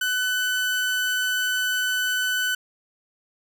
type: tone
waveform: 30% pulse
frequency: 1501 Hz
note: F#6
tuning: 24 cents sharp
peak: -19 dBFS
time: 0.01-2.55 s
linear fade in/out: 5 ms
effects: none